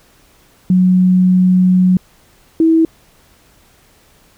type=tone pair in turn; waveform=sine; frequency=183.5 / 324.6 Hz; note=F#3 / E4; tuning=-14 / -27 cents; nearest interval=minor seventh; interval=987 cents; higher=second; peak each=-7 dBFS; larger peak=neither; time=0.7-1.97 / 2.6-2.85 s; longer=first; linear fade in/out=2 ms; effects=pink hiss -50 dBFS RMS until 4.37 s